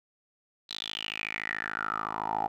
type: tone with band-pass filter sweep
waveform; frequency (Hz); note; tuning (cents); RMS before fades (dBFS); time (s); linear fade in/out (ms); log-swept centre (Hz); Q
10% pulse; 53.7; A1; -41; -34; 0.69-2.48; 10; 4000 to 780; 7.5
effects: none